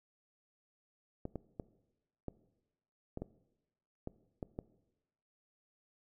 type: clicks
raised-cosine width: 2 ms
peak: -26 dBFS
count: 9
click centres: 1.254 / 1.357 / 1.598 / 2.283 / 3.174 / 3.22 / 4.074 / 4.428 / 4.589 s
effects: noise-tail reverb RT60 1.0 s tail -19 dB re dry